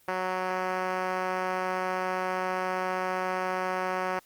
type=tone with band-pass filter; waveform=5% pulse; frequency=185 Hz; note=F#3; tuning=in tune; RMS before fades=-30 dBFS; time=0.08-4.19 s; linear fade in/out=2 ms; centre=660 Hz; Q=0.65; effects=white hiss -61 dBFS RMS until 4.25 s + Opus 24 kbps